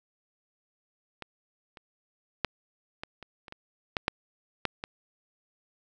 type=clicks; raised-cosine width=0.3 ms; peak=-22 / -30 / -9 / -20 / -27 / -29 / -25 / -11 / -8 / -10 / -18 dBFS; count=11; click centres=1.223 / 1.772 / 2.447 / 3.035 / 3.227 / 3.482 / 3.524 / 3.968 / 4.081 / 4.653 / 4.839 s; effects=none